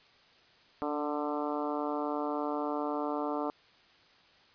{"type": "harmonic tone with a mistuned harmonic", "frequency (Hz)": 148.2, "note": "D3", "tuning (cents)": 16, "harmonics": [2, 3, 4, 5, 6, 7, 8, 9], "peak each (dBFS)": [-35, -38, -38, -39, -40, -42, -41, -46], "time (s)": [0.82, 3.5], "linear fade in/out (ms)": 0, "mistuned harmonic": 2, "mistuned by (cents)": -18, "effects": ["white hiss -61 dBFS RMS until 4.54 s", "resampled to 11025 Hz"]}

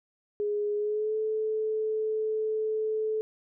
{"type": "tone with pitch glide", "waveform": "sine", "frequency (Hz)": [415.3, 434.7], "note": ["G#4", "A4"], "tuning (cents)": [0, -21], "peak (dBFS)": -26, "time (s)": [0.4, 3.21], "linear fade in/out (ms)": 0, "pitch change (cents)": 79, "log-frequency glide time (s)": [0.76, 1.16], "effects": []}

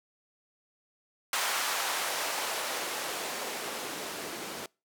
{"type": "noise with band-pass filter sweep", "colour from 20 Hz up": "blue", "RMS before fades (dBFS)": -34, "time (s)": [1.33, 4.66], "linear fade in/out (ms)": 2, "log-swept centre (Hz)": [990, 260], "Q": 0.96, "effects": ["noise-tail reverb RT60 0.3 s tail -26 dB re dry"]}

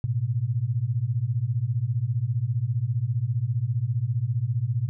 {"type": "beating tone pair", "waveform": "sine", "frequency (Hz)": [110, 125], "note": ["A2", "B2"], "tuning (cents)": [0, 21], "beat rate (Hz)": 15, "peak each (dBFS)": [-26, -25], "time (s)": [0.04, 4.89], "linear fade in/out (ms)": 0, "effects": []}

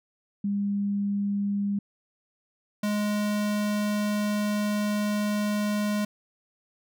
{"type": "tone pair in turn", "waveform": ["sine", "square"], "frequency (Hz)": [201.6, 208.3], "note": ["G3", "G#3"], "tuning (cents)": [49, 5], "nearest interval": "minor second", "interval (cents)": 56, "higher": "second", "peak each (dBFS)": [-24, -25], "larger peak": "first", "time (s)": [[0.44, 1.79], [2.83, 6.05]], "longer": "second", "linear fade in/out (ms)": 5, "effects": []}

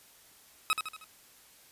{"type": "tone with echo", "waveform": "20% pulse", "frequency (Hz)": 1276, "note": "D#6", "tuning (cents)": 43, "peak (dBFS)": -19, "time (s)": [0.7, 0.73], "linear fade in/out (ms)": 0, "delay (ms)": 78, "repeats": 4, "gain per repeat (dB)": -6, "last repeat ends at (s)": 1.042, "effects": ["white hiss -58 dBFS RMS until 1.71 s", "resampled to 32000 Hz"]}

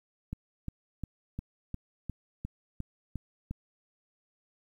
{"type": "click train", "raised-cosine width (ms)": 5, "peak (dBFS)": -23, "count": 10, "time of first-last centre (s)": [0.33, 3.51], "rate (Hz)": 2.83, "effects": ["10-bit"]}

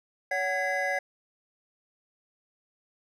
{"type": "tone cluster", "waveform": "triangle", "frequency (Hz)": [564, 748, 1658, 2026], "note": ["C#5", "F#5", "G#6", "B6"], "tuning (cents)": [30, 19, -3, 44], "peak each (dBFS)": -30, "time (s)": [0.31, 0.99], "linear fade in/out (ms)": 5, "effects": []}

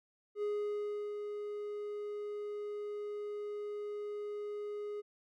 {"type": "tone with ADSR envelope", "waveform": "triangle", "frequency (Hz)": 415.3, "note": "G#4", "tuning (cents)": 0, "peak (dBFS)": -30, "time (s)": [0.35, 5.02], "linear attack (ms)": 75, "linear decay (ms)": 710, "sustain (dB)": -6, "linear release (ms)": 24, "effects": []}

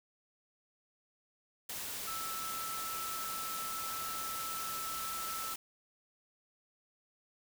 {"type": "tone in noise", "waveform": "sine", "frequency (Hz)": 1318.5, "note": "E6", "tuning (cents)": 0, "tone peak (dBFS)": -40, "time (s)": [2.07, 5.54], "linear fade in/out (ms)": 5, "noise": "white", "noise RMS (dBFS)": -41, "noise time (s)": [1.69, 5.56], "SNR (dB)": -2, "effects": []}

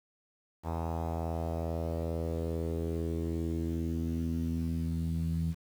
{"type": "tone with low-pass filter sweep", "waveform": "sawtooth", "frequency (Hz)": 82.41, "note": "E2", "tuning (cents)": 0, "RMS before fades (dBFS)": -33, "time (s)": [0.63, 5.55], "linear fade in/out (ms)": 50, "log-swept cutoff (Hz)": [910, 170], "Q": 3.3, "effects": ["9-bit"]}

